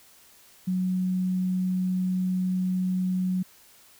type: tone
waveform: sine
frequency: 184.4 Hz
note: F#3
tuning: 6 cents flat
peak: -23 dBFS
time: 0.67-3.43 s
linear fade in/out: 10 ms
effects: white hiss -55 dBFS RMS until 3.99 s